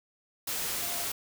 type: tone in noise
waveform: sine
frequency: 693 Hz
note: F5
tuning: 14 cents flat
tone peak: -43 dBFS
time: 0.82-1.05 s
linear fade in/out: 5 ms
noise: white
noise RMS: -33 dBFS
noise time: 0.47-1.12 s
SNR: -13 dB
effects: none